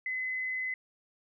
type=tone; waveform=sine; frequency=2030 Hz; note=B6; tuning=47 cents sharp; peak=-31 dBFS; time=0.06-0.74 s; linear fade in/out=2 ms; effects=none